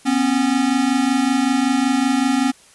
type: tone pair together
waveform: square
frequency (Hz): 246.9 / 272.2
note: B3 / C#4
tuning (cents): 0 / -31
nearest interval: major second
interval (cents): 169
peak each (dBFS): -20 / -18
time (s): 0.05-2.52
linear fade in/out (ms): 20
effects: white hiss -49 dBFS RMS until 2.74 s + resampled to 24000 Hz